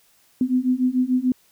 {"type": "beating tone pair", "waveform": "sine", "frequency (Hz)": [250, 256.8], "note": ["B3", "C4"], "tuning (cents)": [21, -32], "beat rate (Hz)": 6.8, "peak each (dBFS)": [-21, -20], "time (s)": [0.41, 1.32], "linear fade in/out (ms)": 2, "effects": ["white hiss -59 dBFS RMS until 1.51 s"]}